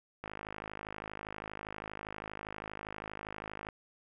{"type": "click train", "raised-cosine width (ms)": 0.5, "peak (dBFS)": -25, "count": 182, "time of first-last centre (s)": [0.24, 3.688], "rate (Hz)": 52.5, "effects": []}